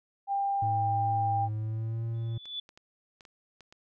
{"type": "tone", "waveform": "sine", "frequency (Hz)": 795, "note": "G5", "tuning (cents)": 24, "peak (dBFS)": -26, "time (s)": [0.27, 1.49], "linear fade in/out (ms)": 50}
{"type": "tone with pitch glide", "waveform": "triangle", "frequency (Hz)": [107, 114.68], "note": ["A2", "A#2"], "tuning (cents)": [-48, -28], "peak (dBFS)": -28, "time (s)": [0.62, 2.38], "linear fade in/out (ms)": 5, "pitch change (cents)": 120, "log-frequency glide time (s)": [1.48, 2.04]}
{"type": "tone with exponential growth", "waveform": "sine", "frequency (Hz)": 3464, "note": "A7", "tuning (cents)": -28, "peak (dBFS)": -31, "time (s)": [2.14, 2.6], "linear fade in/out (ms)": 5, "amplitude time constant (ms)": 100}
{"type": "clicks", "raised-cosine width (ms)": 0.2, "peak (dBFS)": -34, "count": 7, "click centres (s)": [2.456, 2.691, 2.775, 3.208, 3.252, 3.607, 3.725]}
{"effects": []}